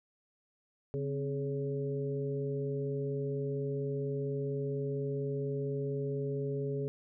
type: harmonic tone with a mistuned harmonic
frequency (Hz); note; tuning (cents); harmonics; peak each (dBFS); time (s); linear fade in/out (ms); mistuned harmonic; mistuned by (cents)
140; C#3; +18; 1 / 2 / 3 / 4; -35 / -42 / -35 / -46; 0.94-6.88; 0; 2; -100
effects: none